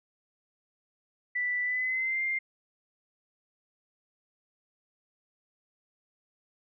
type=tone with pitch glide; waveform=sine; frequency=1975.5 to 2105 Hz; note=B6 to C7; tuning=0 to +10 cents; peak=-27 dBFS; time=1.35-2.39 s; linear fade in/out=10 ms; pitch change=+110 cents; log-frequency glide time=1.63-2.22 s; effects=none